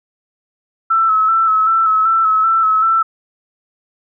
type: tone with vibrato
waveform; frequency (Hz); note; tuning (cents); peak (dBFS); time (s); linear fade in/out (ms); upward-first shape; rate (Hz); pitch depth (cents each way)
sine; 1312; E6; -9; -10; 0.9-3.03; 10; square; 2.6; 28
effects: none